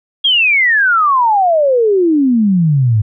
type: exponential sweep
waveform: sine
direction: down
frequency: 3322 to 102.2 Hz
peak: -8 dBFS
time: 0.24-3.02 s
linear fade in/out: 10 ms
effects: none